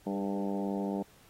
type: harmonic tone with a mistuned harmonic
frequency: 98.8 Hz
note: G2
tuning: 14 cents sharp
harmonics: 2 / 3 / 4 / 5 / 6 / 7 / 8 / 9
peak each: -33 / -37 / -39 / -41 / -43 / -44 / -45 / -46 dBFS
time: 0.06-1.03 s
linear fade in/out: 10 ms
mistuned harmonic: 4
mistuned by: +20 cents
effects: pink hiss -61 dBFS RMS until 1.29 s + AAC 48 kbps